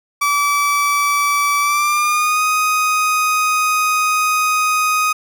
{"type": "tone with pitch glide", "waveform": "30% pulse", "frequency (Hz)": [1153, 1250.1], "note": ["D6", "D#6"], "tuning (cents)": [-32, 8], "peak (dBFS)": -11, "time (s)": [0.21, 5.13], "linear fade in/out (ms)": 10, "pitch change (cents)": 140, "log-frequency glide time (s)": [1.6, 2.44], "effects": []}